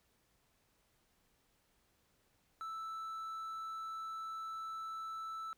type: tone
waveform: triangle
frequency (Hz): 1318.5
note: E6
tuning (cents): 0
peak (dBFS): -39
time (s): 2.61-5.53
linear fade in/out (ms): 0
effects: pink hiss -75 dBFS RMS until 5.57 s